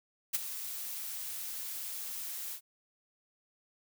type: noise with ADSR envelope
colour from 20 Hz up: blue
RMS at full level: -28 dBFS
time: 0.33-2.61 s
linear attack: 18 ms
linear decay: 24 ms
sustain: -12 dB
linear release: 86 ms
effects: none